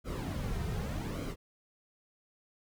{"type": "noise with flanger", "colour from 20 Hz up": "brown", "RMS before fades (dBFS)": -36, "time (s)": [0.04, 1.36], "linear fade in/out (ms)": 50, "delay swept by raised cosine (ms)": [1.1, 3.6], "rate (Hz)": 0.84, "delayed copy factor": -0.65, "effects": []}